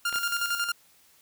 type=tone with tremolo; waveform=sawtooth; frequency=1401 Hz; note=F6; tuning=5 cents sharp; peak=-21 dBFS; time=0.05-0.72 s; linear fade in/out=5 ms; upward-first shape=square; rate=11 Hz; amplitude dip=55%
type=clicks; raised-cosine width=0.3 ms; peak=-21 dBFS; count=2; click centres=0.127 / 0.159 s
type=noise; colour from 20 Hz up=violet; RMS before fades=-41 dBFS; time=0.14-0.59 s; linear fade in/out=0 ms
effects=white hiss -60 dBFS RMS until 1.21 s